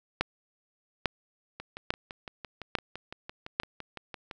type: two click trains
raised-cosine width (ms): 0.3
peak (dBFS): -23 / -9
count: 17 / 5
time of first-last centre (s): 1.6-4.312 / 0.21-3.6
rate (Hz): 5.9 / 1.18
effects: none